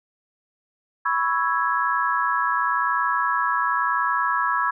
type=chord; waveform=sine; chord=C# minor seventh; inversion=third; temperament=equal; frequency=987.8 / 1108.7 / 1318.5 / 1661.2 Hz; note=B5 / C#6 / E6 / G#6; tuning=0 / 0 / 0 / 0 cents; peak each=-25 dBFS; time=1.05-4.71 s; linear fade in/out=10 ms; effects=none